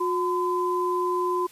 sine tone pair together, 360 / 1017.1 Hz, F#4 / C6, -47 / -49 cents, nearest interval octave + tritone, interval 1798 cents, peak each -25 dBFS, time 0-1.47 s, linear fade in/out 10 ms, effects white hiss -51 dBFS RMS until 1.51 s + resampled to 32000 Hz

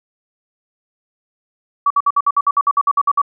sine tone bursts, 1140 Hz, C#6, 48 cents sharp, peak -10 dBFS, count 14, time 1.86-3.217 s, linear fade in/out 5 ms, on 44 ms, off 57 ms, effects none

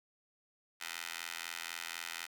15% pulse tone with high-pass filter, 84 Hz, E2, 33 cents sharp, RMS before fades -43 dBFS, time 0.8-2.27 s, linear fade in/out 20 ms, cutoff 1900 Hz, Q 1.1, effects none

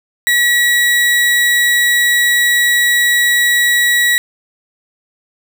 35% pulse tone, 1927 Hz, B6, 43 cents flat, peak -8 dBFS, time 0.27-4.18 s, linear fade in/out 0 ms, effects none

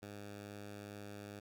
10% pulse tone, 102.4 Hz, G#2, 24 cents flat, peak -39 dBFS, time 0.02-1.4 s, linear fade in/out 10 ms, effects none

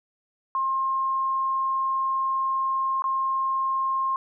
sine tone with dropouts, 1065 Hz, C6, 30 cents sharp, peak -22 dBFS, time 0.55-4.16 s, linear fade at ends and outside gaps 1 ms, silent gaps 3.021-3.041 s, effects none

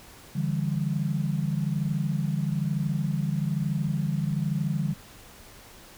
sine tone cluster, 146.5 / 167.6 / 200.2 Hz, D3 / E3 / G3, -4 / +29 / +37 cents, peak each -27 / -29 / -31 dBFS, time 0.35-4.94 s, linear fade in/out 10 ms, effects pink hiss -49 dBFS RMS until 5.97 s

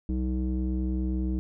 square tone with low-pass filter, 63.6 Hz, C2, 48 cents flat, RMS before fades -28 dBFS, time 0.09-1.39 s, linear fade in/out 0 ms, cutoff 280 Hz, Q 4.8, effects none

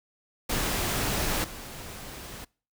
pink noise with level steps, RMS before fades -28 / -41 dBFS, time 0.49-2.45 s, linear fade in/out 10 ms, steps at 1.44 s, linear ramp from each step 2 ms, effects noise-tail reverb RT60 0.4 s tail -25 dB re dry

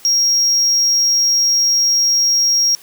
triangle tone, 5600 Hz, F8, 4 cents sharp, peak -10 dBFS, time 0.05-2.75 s, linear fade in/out 0 ms, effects white hiss -43 dBFS RMS until 2.82 s + high-pass 150 Hz 12 dB/octave

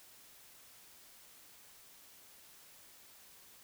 silence, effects white hiss -59 dBFS RMS until 3.63 s

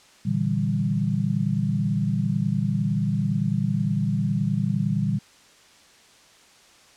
sine chord, E half-diminished seventh, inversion second, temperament equal, 116.54 / 146.83 / 164.81 / 196 Hz, Bb2 / D3 / E3 / G3, 0 / 0 / 0 / 0 cents, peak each -27 / -26 / -28 / -25 dBFS, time 0.25-5.19 s, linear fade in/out 10 ms, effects white hiss -53 dBFS RMS until 6.96 s + low-pass 7000 Hz 12 dB/octave

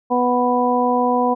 harmonic tone, 246.9 Hz, B3, in tune, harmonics 1 / 2 / 3 / 4, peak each -20 / -20 / -20 / -20 dBFS, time 0.1-1.35 s, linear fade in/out 20 ms, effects none

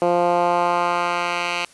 10% pulse tone with band-pass filter sweep, 174.61 Hz, F3, in tune, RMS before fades -20 dBFS, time 0.02-1.65 s, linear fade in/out 0 ms, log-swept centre 510 to 2600 Hz, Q 1.3, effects white hiss -50 dBFS RMS until 1.73 s + resampled to 24000 Hz

